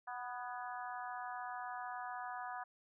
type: harmonic tone with a mistuned harmonic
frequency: 246.9 Hz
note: B3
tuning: in tune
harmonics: 3 / 4 / 5 / 6 / 7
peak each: -45 / -47 / -49 / -51 / -52 dBFS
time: 0.07-2.64 s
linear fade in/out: 10 ms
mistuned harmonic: 7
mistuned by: -38 cents
effects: none